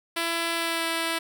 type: tone with pitch glide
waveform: 5% pulse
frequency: 334.6 to 330.2 Hz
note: E4 to E4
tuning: +26 to +3 cents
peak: -14 dBFS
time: 0.16-1.19 s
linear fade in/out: 10 ms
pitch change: -23 cents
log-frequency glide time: 0.54-0.86 s
effects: none